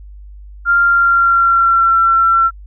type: tone with pitch glide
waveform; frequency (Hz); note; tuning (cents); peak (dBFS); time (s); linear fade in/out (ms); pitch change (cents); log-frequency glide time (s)
sine; 1393 to 1351.8; F6 to E6; -5 to +43; -8; 0.65-2.51; 50; -52; 0.83-1.95
effects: added 50 Hz sine -32 dBFS peak until 2.66 s